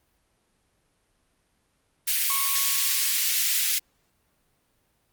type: high-pass noise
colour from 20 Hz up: white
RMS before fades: -24 dBFS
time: 2.07-3.79 s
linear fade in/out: 10 ms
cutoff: 1900 Hz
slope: 24 dB/octave
type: tone with exponential decay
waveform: sawtooth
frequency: 1100 Hz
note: C#6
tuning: 14 cents flat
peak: -24 dBFS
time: 2.3-3.73 s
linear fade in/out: 0 ms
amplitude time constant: 310 ms
effects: pink hiss -69 dBFS RMS until 5.12 s + Opus 32 kbps